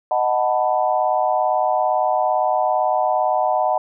sine chord, B dominant seventh, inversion first, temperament equal, 622.3 / 740 / 880 / 987.8 Hz, D#5 / F#5 / A5 / B5, 0 / 0 / 0 / 0 cents, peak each -21 / -19 / -23 / -25 dBFS, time 0.11-3.78 s, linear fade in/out 2 ms, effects none

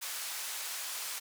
white band-pass noise, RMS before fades -39 dBFS, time 0.01-1.2 s, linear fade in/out 20 ms, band 820 to 13000 Hz, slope 12 dB/octave, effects none

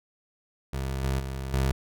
25% pulse tone with level steps, 66.6 Hz, C2, 31 cents sharp, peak -25 / -21 / -28 / -19 dBFS, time 0.73-1.72 s, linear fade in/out 5 ms, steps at 1.03 / 1.19 / 1.53 s, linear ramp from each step 10 ms, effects none

